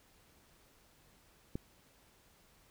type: click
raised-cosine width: 3 ms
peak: -24 dBFS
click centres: 1.555 s
effects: pink hiss -66 dBFS RMS until 2.7 s